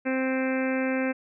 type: harmonic tone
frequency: 261.6 Hz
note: C4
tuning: in tune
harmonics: 1 / 2 / 3 / 4 / 5 / 6 / 7 / 8 / 9 / 10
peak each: -26 / -29 / -39 / -42 / -43 / -35 / -40 / -38 / -39 / -41 dBFS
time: 0.05-1.13 s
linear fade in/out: 20 ms
effects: none